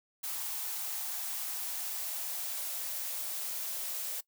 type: noise with high-pass filter sweep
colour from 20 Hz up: blue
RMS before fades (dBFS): -37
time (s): 0.23-4.21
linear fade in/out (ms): 10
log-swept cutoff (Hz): 830 to 540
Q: 3
effects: noise-tail reverb RT60 0.1 s tail -21 dB re dry